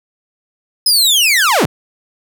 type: linear sweep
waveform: sawtooth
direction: down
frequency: 5140 to 73.42 Hz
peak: -6 dBFS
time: 0.86-1.66 s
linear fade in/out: 5 ms
effects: none